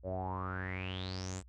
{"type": "tone with low-pass filter sweep", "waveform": "sawtooth", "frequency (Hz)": 92.9, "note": "F#2", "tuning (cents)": 7, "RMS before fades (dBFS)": -39, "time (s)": [0.03, 1.43], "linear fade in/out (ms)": 50, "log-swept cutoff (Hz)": [540, 8100], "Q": 10, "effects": ["added 60 Hz sine -54 dBFS peak until 1.48 s"]}